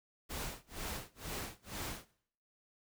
pink noise with tremolo, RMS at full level -40 dBFS, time 0.29-2.11 s, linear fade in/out 20 ms, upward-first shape sine, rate 2.1 Hz, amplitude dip 100%, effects noise-tail reverb RT60 0.6 s tail -19 dB re dry

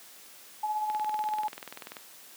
sine tone with tremolo, 852 Hz, G#5, 44 cents sharp, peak -26 dBFS, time 0.63-1.48 s, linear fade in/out 5 ms, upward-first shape sine, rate 16 Hz, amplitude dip 45%
click train, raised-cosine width 0.3 ms, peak -24 dBFS, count 23, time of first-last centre 0.9-1.968 s, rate 20.6 Hz
effects white hiss -51 dBFS RMS until 2.36 s + high-pass 200 Hz 12 dB/octave

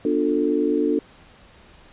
sine chord, B half-diminished seventh, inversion none, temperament just, 246.9 / 296.3 / 355.6 / 444.5 Hz, B3 / D4 / F4 / A4, 0 / +15 / +31 / +18 cents, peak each -27 / -21 / -25 / -23 dBFS, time 0.05-0.99 s, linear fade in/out 2 ms, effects pink hiss -50 dBFS RMS until 1.92 s + resampled to 8000 Hz

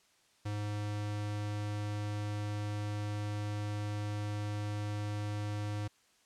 square tone, 104.2 Hz, G#2, 6 cents sharp, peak -35 dBFS, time 0.45-5.88 s, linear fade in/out 10 ms, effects white hiss -68 dBFS RMS until 6.25 s + low-pass 8000 Hz 12 dB/octave

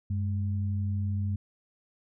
sine tone pair together, 96.39 / 207.7 Hz, G2 / G#3, -29 / 0 cents, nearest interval octave + minor second, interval 1329 cents, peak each -27 / -36 dBFS, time 0.1-1.36 s, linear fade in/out 5 ms, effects none

